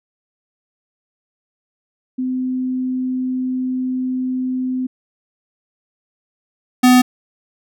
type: tone pair in turn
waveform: sine / square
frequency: 256 / 251 Hz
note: C4 / B3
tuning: -38 / +28 cents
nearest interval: unison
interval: 34 cents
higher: first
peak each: -18 / -8 dBFS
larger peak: second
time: 2.18-4.87 / 6.83-7.02 s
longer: first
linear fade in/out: 10 ms
effects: none